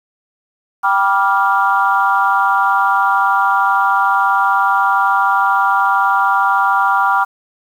sine chord, G dominant seventh, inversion none, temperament equal with one note detuned, 784 / 973 / 1174.7 / 1396.9 Hz, G5 / B5 / D6 / F6, 0 / -26 / 0 / 0 cents, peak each -16 dBFS, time 0.83-7.25 s, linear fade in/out 20 ms, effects tanh soft clip ceiling 0 dBFS + 7-bit

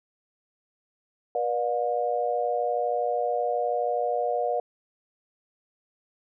sine tone cluster, 483.4 / 596 / 715 Hz, B4 / D5 / F5, -37 / +25 / +41 cents, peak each -28 / -29 / -27 dBFS, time 1.35-4.6 s, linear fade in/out 2 ms, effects none

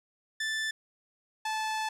sawtooth tone pair in turn, 1760 / 871.4 Hz, A6 / A5, 0 / -17 cents, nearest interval octave, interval 1217 cents, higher first, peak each -26 dBFS, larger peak neither, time 0.4-0.71 / 1.45-1.89 s, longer second, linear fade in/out 5 ms, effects low-pass 8000 Hz 12 dB/octave + 11-bit

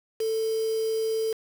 sine tone with quantisation, 444.1 Hz, A4, 16 cents sharp, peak -24 dBFS, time 0.2-1.33 s, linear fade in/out 5 ms, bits 6, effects none

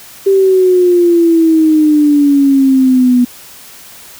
sine exponential sweep, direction down, 393.4 to 244.1 Hz, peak -5 dBFS, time 0.26-3.25 s, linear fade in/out 10 ms, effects white hiss -35 dBFS RMS until 4.19 s

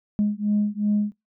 sine beating tone pair, 206.8 / 209.5 Hz, G#3 / G#3, -7 / +15 cents, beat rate 2.7 Hz, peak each -22 dBFS, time 0.19-1.12 s, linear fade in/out 0 ms, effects noise-tail reverb RT60 0.2 s tail -24 dB re dry + tanh soft clip ceiling -14 dBFS

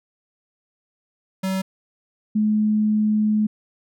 square / sine tone pair in turn, 190 / 213.3 Hz, F#3 / G#3, +46 / +46 cents, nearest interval major second, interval 200 cents, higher second, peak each -22 / -16 dBFS, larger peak second, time 1.43-1.62 / 2.35-3.47 s, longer second, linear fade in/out 10 ms, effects none

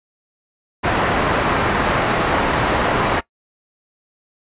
white low-pass noise, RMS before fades -18 dBFS, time 0.83-3.21 s, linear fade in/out 20 ms, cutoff 1300 Hz, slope 12 dB/octave, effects noise-tail reverb RT60 0.1 s tail -19 dB re dry + resampled to 8000 Hz

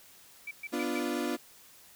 sine tone bursts, 2319 Hz, D7, 22 cents flat, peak -36 dBFS, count 4, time 0.47-0.994 s, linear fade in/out 5 ms, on 41 ms, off 120 ms
35% pulse chord, B diminished, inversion none, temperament equal, 246.9 / 293.7 / 349.2 Hz, B3 / D4 / F4, 0 / 0 / 0 cents, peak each -33 dBFS, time 0.72-1.37 s, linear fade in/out 20 ms
effects white hiss -56 dBFS RMS until 1.95 s

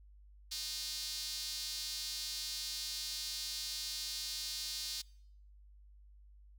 sawtooth tone with high-pass filter, 306.7 Hz, D#4, 25 cents flat, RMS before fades -41 dBFS, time 0.51-5.02 s, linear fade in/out 10 ms, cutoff 4500 Hz, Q 2.9, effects noise-tail reverb RT60 0.7 s tail -24 dB re dry + added 50 Hz sine -56 dBFS peak until 6.58 s

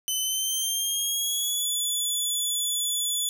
15% pulse tone with pitch glide, 3035 to 3446 Hz, F#7 to A7, +43 to -37 cents, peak -18 dBFS, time 0.08-3.29 s, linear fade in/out 0 ms, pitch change +220 cents, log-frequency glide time 0.2-1.7 s, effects none

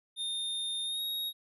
square tone with pitch glide, 3645 to 3767 Hz, A#7 to A#7, -40 to +17 cents, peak -33 dBFS, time 0.16-1.33 s, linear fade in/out 50 ms, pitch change +57 cents, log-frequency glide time 0.84-1.01 s, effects none

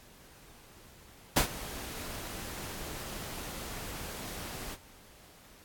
pink noise with ADSR envelope, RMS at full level -23 dBFS, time 1.36-4.77 s, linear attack 9 ms, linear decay 100 ms, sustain -18 dB, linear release 40 ms, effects pink hiss -56 dBFS RMS until 5.64 s + AAC 64 kbps

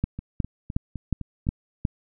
two click trains, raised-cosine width 5 ms, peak -10 / -20 dBFS, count 6 / 6, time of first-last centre 0.04-1.852 / 0.19-1.469 s, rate 2.76 / 3.91 Hz, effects none

